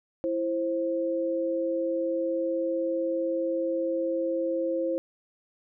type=tone pair together; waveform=sine; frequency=332.4 / 528 Hz; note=E4 / C5; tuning=+15 / +16 cents; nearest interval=minor sixth; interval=801 cents; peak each=-29 / -27 dBFS; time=0.24-4.98 s; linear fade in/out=0 ms; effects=none